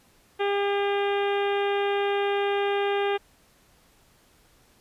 harmonic tone, 402.3 Hz, G4, 45 cents sharp, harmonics 1 / 2 / 3 / 4 / 5 / 6 / 7 / 8 / 9, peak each -24 / -29 / -36 / -35 / -38 / -38 / -39 / -42 / -45 dBFS, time 0.39-3.18 s, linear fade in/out 20 ms, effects pink hiss -60 dBFS RMS until 4.8 s + resampled to 32000 Hz

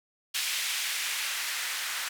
blue noise with band-pass filter sweep, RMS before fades -32 dBFS, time 0.34-2.09 s, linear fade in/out 10 ms, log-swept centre 2600 to 1600 Hz, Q 1.2, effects none

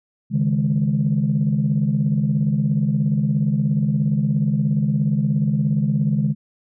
sine chord, C# suspended second, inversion none, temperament equal, 138.59 / 155.56 / 207.7 Hz, C#3 / D#3 / G#3, 0 / 0 / 0 cents, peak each -20 dBFS, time 0.3-6.35 s, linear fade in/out 50 ms, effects tanh soft clip ceiling -9 dBFS

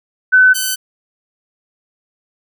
sine / 5% pulse tone pair in turn, 1511 / 1519.1 Hz, F#6 / F#6, +36 / +45 cents, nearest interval unison, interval 9 cents, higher second, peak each -5 dBFS, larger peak neither, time 0.32-0.54 / 0.54-0.76 s, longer neither, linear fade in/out 20 ms, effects none

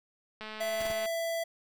click train, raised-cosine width 0.3 ms, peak -26 dBFS, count 141, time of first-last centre 0.41-1.058 s, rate 216 Hz
square tone, 665 Hz, E5, 15 cents sharp, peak -31 dBFS, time 0.6-1.44 s, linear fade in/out 10 ms
pink noise bursts, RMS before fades -40 dBFS, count 3, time 0.8-0.921 s, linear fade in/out 5 ms, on 25 ms, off 23 ms
effects none

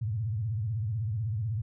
sine tone with vibrato, 109 Hz, A2, 16 cents flat, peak -28 dBFS, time 0.01-1.62 s, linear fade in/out 10 ms, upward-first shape sine, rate 16 Hz, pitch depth 200 cents each way, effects none

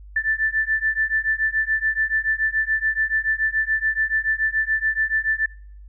sine beating tone pair, 1760 / 1767 Hz, A6 / A6, 0 / +7 cents, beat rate 7 Hz, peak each -22 dBFS, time 0.16-5.46 s, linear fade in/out 5 ms, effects noise-tail reverb RT60 0.6 s tail -25 dB re dry + added 50 Hz sine -39 dBFS peak until 5.88 s

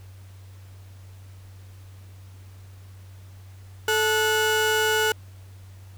30% pulse tone pair together, 436 / 1466.5 Hz, A4 / F#6, -16 / -16 cents, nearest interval octave + major sixth, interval 2100 cents, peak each -20 dBFS, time 3.88-5.12 s, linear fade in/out 2 ms, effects added 95 Hz sine -42 dBFS peak until 5.97 s + pink hiss -56 dBFS RMS until 5.97 s

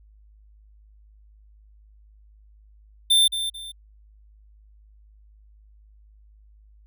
square tone with echo, 3570 Hz, A7, 24 cents sharp, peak -15 dBFS, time 3.1-3.28 s, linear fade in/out 10 ms, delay 220 ms, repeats 2, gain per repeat -10 dB, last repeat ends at 3.72 s, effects added 52 Hz sine -50 dBFS peak until 6.86 s

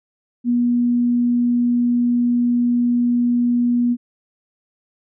sine tone, 241.5 Hz, B3, 39 cents flat, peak -14 dBFS, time 0.44-3.97 s, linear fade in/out 50 ms, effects none

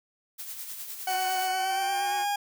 blue noise with tremolo, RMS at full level -37 dBFS, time 0.38-1.49 s, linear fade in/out 20 ms, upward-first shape sine, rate 9.8 Hz, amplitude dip 45%
10% pulse tone with vibrato, 369.7 Hz, F#4, 1 cent flat, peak -30 dBFS, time 1.06-2.26 s, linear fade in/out 50 ms, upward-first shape sine, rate 8.5 Hz, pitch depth 41 cents each way
40% pulse tone with pitch glide, 748 to 815.7 Hz, F#5 to G#5, +19 to -31 cents, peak -25 dBFS, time 1.07-2.36 s, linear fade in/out 5 ms, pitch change +150 cents, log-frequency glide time 1.52-2.15 s
effects none

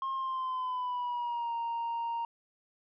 sine tone with pitch glide, 1069 to 930.6 Hz, C6 to A#5, +37 to -3 cents, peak -29 dBFS, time 0.02-2.25 s, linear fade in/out 2 ms, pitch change -240 cents, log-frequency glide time 0.13-1.54 s, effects tanh soft clip ceiling -30 dBFS

